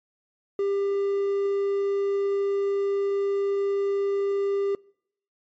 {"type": "tone", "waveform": "triangle", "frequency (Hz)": 398.1, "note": "G4", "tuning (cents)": 27, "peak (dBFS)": -20, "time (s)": [0.59, 4.75], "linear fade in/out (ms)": 2, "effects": ["noise-tail reverb RT60 0.7 s tail -26 dB re dry", "MP3 32 kbps"]}